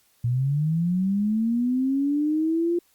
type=linear sweep; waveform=sine; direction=up; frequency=116.54 to 349.2 Hz; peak=-20 dBFS; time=0.24-2.79 s; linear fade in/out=5 ms; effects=white hiss -63 dBFS RMS until 2.94 s + Opus 48 kbps